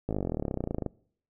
slowing click train, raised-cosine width 2 ms, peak -17 dBFS, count 29, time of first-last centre 0.09-0.863 s, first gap 18 ms, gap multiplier 1.03, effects noise-tail reverb RT60 0.6 s tail -24 dB re dry

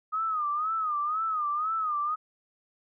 sine tone with vibrato, 1244.5 Hz, D#6, in tune, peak -26 dBFS, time 0.12-2.16 s, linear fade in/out 20 ms, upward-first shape sine, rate 2 Hz, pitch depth 110 cents each way, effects none

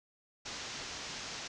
white low-pass noise, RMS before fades -43 dBFS, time 0.45-1.48 s, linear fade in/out 10 ms, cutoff 6600 Hz, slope 48 dB/octave, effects none

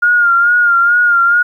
sine tone with vibrato, 1414 Hz, F6, 21 cents sharp, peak -7 dBFS, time 0.02-1.43 s, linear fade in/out 10 ms, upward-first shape sine, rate 2.3 Hz, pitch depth 46 cents each way, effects 8-bit

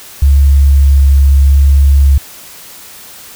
sine tone with vibrato, 69.3 Hz, C#2, in tune, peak -3 dBFS, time 0.22-2.18 s, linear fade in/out 5 ms, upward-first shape sine, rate 0.83 Hz, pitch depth 10 cents each way, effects white hiss -33 dBFS RMS until 3.35 s

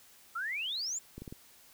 sine exponential sweep, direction up, 1290 to 7459 Hz, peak -33 dBFS, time 0.35-0.99 s, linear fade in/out 10 ms
clicks, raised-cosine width 3 ms, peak -30 dBFS, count 4, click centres 1.18 / 1.22 / 1.278 / 1.325 s
effects white hiss -59 dBFS RMS until 1.73 s

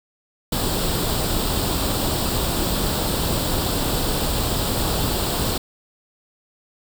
pink noise with comb filter, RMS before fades -22 dBFS, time 0.52-5.58 s, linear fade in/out 5 ms, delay 0.24 ms, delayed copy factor +0.6, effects none

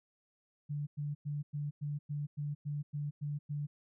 sine tone bursts, 146.2 Hz, D3, 7 cents flat, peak -34 dBFS, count 11, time 0.69-3.67 s, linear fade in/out 20 ms, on 180 ms, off 100 ms, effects none

